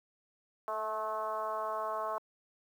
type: tone with frequency modulation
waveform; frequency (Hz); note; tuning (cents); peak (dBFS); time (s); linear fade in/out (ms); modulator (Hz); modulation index
sine; 867; A5; -26; -32; 0.68-2.18; 0; 215; 1.8
effects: high-pass 400 Hz 12 dB/octave + 10-bit